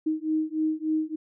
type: beating tone pair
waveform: sine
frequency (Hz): 311.3 / 314.7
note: D#4 / D#4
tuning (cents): +1 / +20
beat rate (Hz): 3.4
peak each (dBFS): -27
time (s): 0.06-1.16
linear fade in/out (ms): 10
effects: none

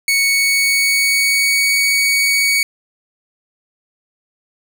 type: tone with pitch glide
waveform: sawtooth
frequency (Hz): 2220 to 2243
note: C#7 to C#7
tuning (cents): +2 to +20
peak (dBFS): -9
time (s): 0.08-2.63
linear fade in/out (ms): 2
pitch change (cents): +18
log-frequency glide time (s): 0.24-1.73
effects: 8-bit

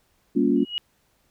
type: chord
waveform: sine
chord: G half-diminished seventh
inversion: none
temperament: just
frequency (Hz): 196 / 235.2 / 282.2 / 352.8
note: G3 / Bb3 / Db4 / F4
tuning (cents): 0 / +16 / +31 / +18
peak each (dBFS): -26 / -22 / -21 / -24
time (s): 0.35-0.65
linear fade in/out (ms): 20
type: tone with exponential growth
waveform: sine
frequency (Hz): 2900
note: F#7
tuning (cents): -35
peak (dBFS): -21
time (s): 0.56-0.78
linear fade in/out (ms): 0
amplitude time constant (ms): 46
effects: pink hiss -66 dBFS RMS until 1.3 s

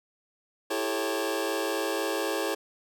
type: chord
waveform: sawtooth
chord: A dominant seventh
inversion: second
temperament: just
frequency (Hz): 330 / 396 / 440 / 550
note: E4 / G4 / A4 / C#5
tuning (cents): +2 / +18 / 0 / -14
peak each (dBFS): -29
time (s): 0.7-2.55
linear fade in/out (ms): 10
effects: none

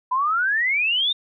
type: exponential sweep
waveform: sine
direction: up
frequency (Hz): 984 to 3700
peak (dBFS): -18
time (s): 0.11-1.13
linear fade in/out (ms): 10
effects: none

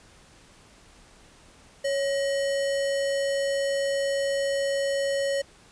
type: tone with sample-and-hold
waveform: sine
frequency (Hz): 554.4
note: C#5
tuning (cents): 0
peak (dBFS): -23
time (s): 1.84-5.42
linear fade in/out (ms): 10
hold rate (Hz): 2450
effects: pink hiss -54 dBFS RMS until 5.71 s + resampled to 22050 Hz

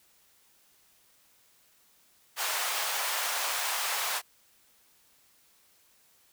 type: high-pass noise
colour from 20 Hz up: pink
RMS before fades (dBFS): -31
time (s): 2.36-4.22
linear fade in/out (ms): 50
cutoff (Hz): 710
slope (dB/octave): 24
effects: white hiss -64 dBFS RMS until 6.32 s

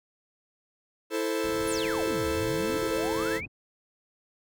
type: chord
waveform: 45% pulse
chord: A minor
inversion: second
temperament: equal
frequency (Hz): 329.6 / 440 / 523.3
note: E4 / A4 / C5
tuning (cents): 0 / 0 / 0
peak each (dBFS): -31 / -30 / -33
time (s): 1.1-3.41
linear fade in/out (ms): 50
type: low-pass noise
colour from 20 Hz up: white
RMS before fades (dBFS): -43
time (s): 1.43-3.48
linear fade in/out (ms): 20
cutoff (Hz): 200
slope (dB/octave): 12
type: exponential two-way sweep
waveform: sine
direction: down then up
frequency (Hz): 11840 to 65.41 to 2583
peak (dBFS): -34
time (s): 1.67-3.46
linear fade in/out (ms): 10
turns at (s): 2.28
effects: none

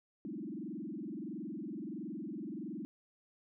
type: tone with frequency modulation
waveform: sine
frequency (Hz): 261.6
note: C4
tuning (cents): 0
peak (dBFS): -39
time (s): 0.25-2.85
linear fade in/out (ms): 0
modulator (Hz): 21.5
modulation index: 3.4
effects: none

